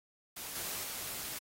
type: noise with level steps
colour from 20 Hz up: white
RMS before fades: -43 / -39 / -41 dBFS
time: 0.36-1.39 s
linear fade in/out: 10 ms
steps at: 0.55 / 0.83 s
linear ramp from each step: 10 ms
effects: AAC 48 kbps